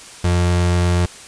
35% pulse tone, 88 Hz, F2, 14 cents sharp, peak -12 dBFS, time 0.24-1.06 s, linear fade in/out 5 ms, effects white hiss -38 dBFS RMS until 1.27 s + resampled to 22050 Hz

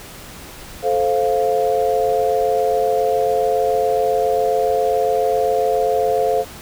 sine chord, F major, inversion first, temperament just, 436.5 / 523.8 / 698.5 Hz, A4 / C5 / F5, -14 / +2 / 0 cents, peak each -19 dBFS, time 0.82-6.45 s, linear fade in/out 50 ms, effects pink hiss -37 dBFS RMS until 6.61 s

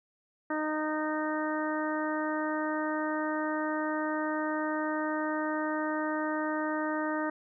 harmonic tone, 308.1 Hz, D#4, 17 cents flat, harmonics 1 / 2 / 3 / 4 / 5 / 6, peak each -32 / -35 / -37 / -38 / -39 / -40 dBFS, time 0.5-7.3 s, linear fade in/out 5 ms, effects none

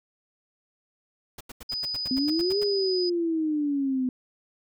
pink noise bursts, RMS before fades -40 dBFS, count 12, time 1.38-2.639 s, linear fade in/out 5 ms, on 27 ms, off 85 ms
sine tone, 4978 Hz, D#8, in tune, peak -28 dBFS, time 1.69-3.1 s, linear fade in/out 10 ms
sine exponential two-way sweep, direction up then down, 251.6 to 415.3 to 251.6 Hz, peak -23 dBFS, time 2.11-4.09 s, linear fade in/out 2 ms, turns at 2.6 s
effects none

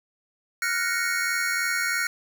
square chord, Gb major seventh, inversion third, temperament equal, 1396.9 / 1480 / 1864.7 / 2217 Hz, F6 / Gb6 / Bb6 / Db7, 0 / 0 / 0 / 0 cents, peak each -30 dBFS, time 0.62-2.07 s, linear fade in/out 2 ms, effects none

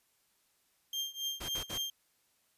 35% pulse tone with tremolo, 3186 Hz, G7, 27 cents sharp, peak -30 dBFS, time 0.93-1.9 s, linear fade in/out 2 ms, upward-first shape triangle, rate 3.7 Hz, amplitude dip 95%
pink noise bursts, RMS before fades -42 dBFS, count 3, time 1.4-1.78 s, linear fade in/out 10 ms, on 88 ms, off 58 ms
effects white hiss -73 dBFS RMS until 2.57 s + resampled to 32000 Hz

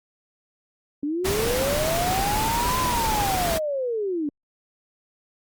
sine linear two-way sweep, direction up then down, 280 to 1031 to 280 Hz, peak -23 dBFS, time 1.03-4.29 s, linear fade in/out 2 ms, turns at 2.79 s
pink noise, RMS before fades -26 dBFS, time 1.24-3.59 s, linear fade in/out 20 ms
clicks, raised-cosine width 3 ms, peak -22 / -24 dBFS, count 2, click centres 1.844 / 2.852 s
effects Opus 32 kbps

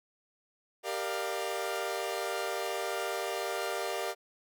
sawtooth chord, G minor seventh, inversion none, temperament equal with one note detuned, 392 / 466.2 / 599.3 / 698.5 Hz, G4 / Bb4 / D5 / F5, 0 / 0 / +35 / 0 cents, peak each -34 dBFS, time 0.83-4.15 s, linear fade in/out 50 ms, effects none

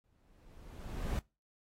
brown noise with exponential growth, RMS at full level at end -33 dBFS, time 0.04-1.19 s, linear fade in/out 0 ms, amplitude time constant 250 ms, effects noise-tail reverb RT60 0.3 s tail -25 dB re dry + AAC 48 kbps

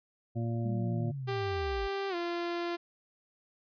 harmonic tone, 116.1 Hz, A#2, 7 cents flat, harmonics 1 / 2 / 3 / 5 / 6, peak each -31 / -37 / -41 / -45 / -47 dBFS, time 0.35-1.12 s, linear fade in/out 20 ms
sine linear sweep, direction down, 207.7 to 45.42 Hz, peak -35 dBFS, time 0.64-1.88 s, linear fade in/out 20 ms
sawtooth tone with pitch glide, 393.8 to 344.8 Hz, G4 to F4, +8 to -22 cents, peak -28 dBFS, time 1.27-2.77 s, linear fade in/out 20 ms, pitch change -230 cents, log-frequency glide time 2.09-2.15 s
effects resampled to 11025 Hz

